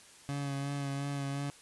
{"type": "tone with vibrato", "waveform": "30% pulse", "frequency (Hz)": 140.4, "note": "C#3", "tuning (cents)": 22, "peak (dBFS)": -31, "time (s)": [0.29, 1.5], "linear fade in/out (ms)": 0, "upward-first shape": "sine", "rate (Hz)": 2.8, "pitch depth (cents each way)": 23, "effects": ["white hiss -56 dBFS RMS until 1.61 s", "resampled to 24000 Hz"]}